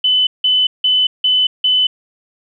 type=tone bursts; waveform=sine; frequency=3015 Hz; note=F#7; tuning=32 cents sharp; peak=-10 dBFS; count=5; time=0.04-1.87 s; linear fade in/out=5 ms; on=230 ms; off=170 ms; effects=none